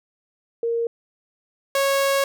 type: tone pair in turn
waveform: sine / sawtooth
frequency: 464.8 / 550.8 Hz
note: A#4 / C#5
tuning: -5 / -11 cents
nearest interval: minor third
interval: 294 cents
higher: second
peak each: -20 / -14 dBFS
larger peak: second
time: 0.63-0.87 / 1.75-2.24 s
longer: second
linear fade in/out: 2 ms
effects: none